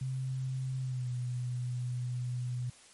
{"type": "tone with pitch glide", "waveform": "sine", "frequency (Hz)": [130.81, 123.83], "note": ["C3", "B2"], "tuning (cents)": [0, 5], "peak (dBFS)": -32, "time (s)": [0.01, 2.7], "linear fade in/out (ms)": 5, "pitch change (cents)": -95, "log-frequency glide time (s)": [0.8, 1.1], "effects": ["white hiss -57 dBFS RMS until 2.93 s", "MP3 48 kbps"]}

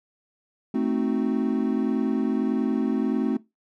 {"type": "chord", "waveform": "triangle", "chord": "A diminished seventh", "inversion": "none", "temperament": "equal", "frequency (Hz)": [220, 261.6, 311.1, 370], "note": ["A3", "C4", "Eb4", "Gb4"], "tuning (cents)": [0, 0, 0, 0], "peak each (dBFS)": [-24, -23, -28, -28], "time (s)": [0.74, 3.37], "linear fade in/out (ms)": 5, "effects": ["noise-tail reverb RT60 0.2 s tail -19 dB re dry"]}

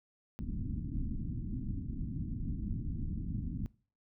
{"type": "low-pass noise", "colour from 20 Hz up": "pink", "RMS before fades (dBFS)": -37, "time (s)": [0.39, 3.66], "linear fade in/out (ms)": 0, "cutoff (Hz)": 280, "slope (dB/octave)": 48, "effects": ["noise-tail reverb RT60 0.4 s tail -22 dB re dry"]}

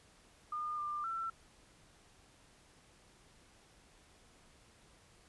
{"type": "tone with pitch steps", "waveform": "sine", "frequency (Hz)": [1214, 1194, 1342], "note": ["D#6", "D6", "E6"], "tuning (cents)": [-43, 28, 31], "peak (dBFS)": -36, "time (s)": [0.52, 1.3], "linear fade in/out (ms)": 5, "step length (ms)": 260, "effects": ["pink hiss -64 dBFS RMS until 5.28 s", "resampled to 24000 Hz"]}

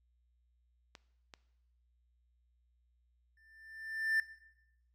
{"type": "clicks", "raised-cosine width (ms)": 0.2, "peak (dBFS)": -32, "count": 2, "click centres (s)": [0.952, 1.338]}
{"type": "tone with exponential growth", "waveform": "triangle", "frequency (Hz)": 1780, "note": "A6", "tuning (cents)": 20, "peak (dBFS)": -25, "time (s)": [3.37, 4.2], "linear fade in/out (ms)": 2, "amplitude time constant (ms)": 180}
{"effects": ["noise-tail reverb RT60 0.9 s tail -18 dB re dry", "added 60 Hz sine -70 dBFS peak until 4.94 s"]}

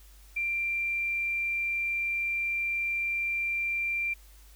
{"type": "tone", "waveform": "sine", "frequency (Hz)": 2367, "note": "D7", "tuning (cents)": 13, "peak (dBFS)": -27, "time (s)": [0.36, 4.14], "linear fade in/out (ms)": 10, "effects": ["added 50 Hz sine -51 dBFS peak until 4.55 s", "white hiss -59 dBFS RMS until 4.55 s"]}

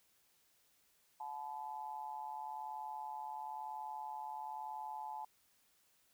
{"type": "tone with amplitude modulation", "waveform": "sine", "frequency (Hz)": 865, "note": "A5", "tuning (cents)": -30, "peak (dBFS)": -38, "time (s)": [1.2, 5.25], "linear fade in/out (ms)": 5, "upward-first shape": "sine", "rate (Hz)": 141, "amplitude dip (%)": 85, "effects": ["white hiss -73 dBFS RMS until 6.13 s"]}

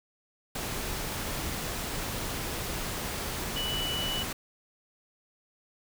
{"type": "tone in noise", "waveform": "sine", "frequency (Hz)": 2960, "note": "F#7", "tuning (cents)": 0, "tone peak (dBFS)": -31, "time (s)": [3.56, 4.23], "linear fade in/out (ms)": 5, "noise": "pink", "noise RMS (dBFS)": -34, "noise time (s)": [0.55, 4.33], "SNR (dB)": 0, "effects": []}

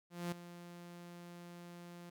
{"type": "tone with ADSR envelope", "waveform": "sawtooth", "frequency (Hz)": 173.9, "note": "F3", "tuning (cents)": -7, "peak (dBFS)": -32, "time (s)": [0.1, 2.1], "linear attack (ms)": 220, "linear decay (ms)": 4, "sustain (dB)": -14, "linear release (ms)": 8, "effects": []}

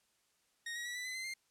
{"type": "tone with pitch steps", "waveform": "sawtooth", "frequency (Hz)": [1864.7, 1902.8, 1941.6, 1981.3, 2022, 2063, 2105], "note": ["A#6", "A#6", "B6", "B6", "B6", "C7", "C7"], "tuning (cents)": [0, 35, -30, 5, 40, -25, 10], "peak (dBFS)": -36, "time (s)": [0.66, 1.339], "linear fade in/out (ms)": 5, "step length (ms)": 97, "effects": ["white hiss -75 dBFS RMS until 1.5 s", "low-pass 10000 Hz 12 dB/octave"]}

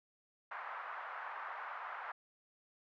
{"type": "band-pass noise", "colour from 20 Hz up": "white", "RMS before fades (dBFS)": -45, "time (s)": [0.51, 2.12], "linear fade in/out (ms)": 5, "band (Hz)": [780, 1500], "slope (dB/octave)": 24, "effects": []}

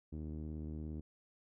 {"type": "tone with low-pass filter", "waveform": "sawtooth", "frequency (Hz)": 77.2, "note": "D#2", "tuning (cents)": -13, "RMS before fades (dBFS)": -43, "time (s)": [0.12, 1.01], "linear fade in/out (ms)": 10, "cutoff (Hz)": 300, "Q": 2, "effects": []}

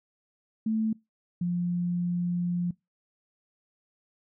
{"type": "tone pair in turn", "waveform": "sine", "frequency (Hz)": [220, 175.54], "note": ["A3", "F3"], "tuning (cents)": [0, 9], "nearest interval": "major third", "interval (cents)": 391, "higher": "first", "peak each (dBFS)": [-24, -25], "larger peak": "first", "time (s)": [[0.66, 0.93], [1.41, 2.71]], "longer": "second", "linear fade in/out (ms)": 5, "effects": ["noise-tail reverb RT60 0.2 s tail -23 dB re dry"]}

